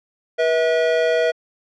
square tone pair together, 484.3 / 646 Hz, B4 / E5, -34 / -35 cents, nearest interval perfect fourth, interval 499 cents, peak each -19 dBFS, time 0.38-1.32 s, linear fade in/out 20 ms, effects low-pass 3000 Hz 12 dB/octave

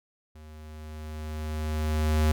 square tone with level ramp, 77.2 Hz, D#2, 13 cents flat, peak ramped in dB -46 to -20 dBFS, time 0.35-2.32 s, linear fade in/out 5 ms, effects none

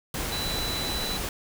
sine tone in noise, 3974 Hz, B7, 10 cents sharp, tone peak -31 dBFS, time 0.32-1.17 s, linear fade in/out 2 ms, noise pink, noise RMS -31 dBFS, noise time 0.14-1.29 s, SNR -3 dB, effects none

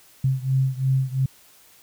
sine beating tone pair, 131.6 / 134.5 Hz, C3 / C3, +10 / +48 cents, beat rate 2.9 Hz, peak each -21 / -23 dBFS, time 0.24-1.26 s, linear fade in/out 5 ms, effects white hiss -53 dBFS RMS until 1.82 s

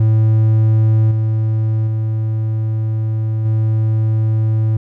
triangle tone with level steps, 110 Hz, A2, in tune, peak -7 / -11 / -13 / -10 dBFS, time 0-4.77 s, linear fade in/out 5 ms, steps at 1.11 / 1.87 / 3.45 s, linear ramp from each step 5 ms, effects none

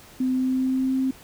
sine tone with pitch glide, 257.4 to 263 Hz, C4 to C4, -28 to +9 cents, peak -20 dBFS, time 0.2-1.11 s, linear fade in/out 5 ms, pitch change +37 cents, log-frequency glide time 0.32-0.97 s, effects pink hiss -48 dBFS RMS until 1.23 s

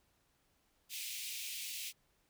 pink high-pass noise, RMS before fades -43 dBFS, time 0.89-1.93 s, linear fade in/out 50 ms, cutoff 2300 Hz, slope 48 dB/octave, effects pink hiss -75 dBFS RMS until 2.29 s

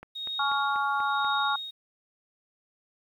click train, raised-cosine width 0.5 ms, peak -28 dBFS, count 6, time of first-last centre 0.03-1.247 s, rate 4.11 Hz
sine tone with tremolo, 3737 Hz, A#7, 4 cents sharp, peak -30 dBFS, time 0.15-1.71 s, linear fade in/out 10 ms, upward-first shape sine, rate 1 Hz, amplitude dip 85%
harmonic tone, 280 Hz, C#4, 18 cents sharp, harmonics 3 / 4 / 5, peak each -29 / -29 / -29 dBFS, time 0.39-1.56 s, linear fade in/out 5 ms
effects 10-bit

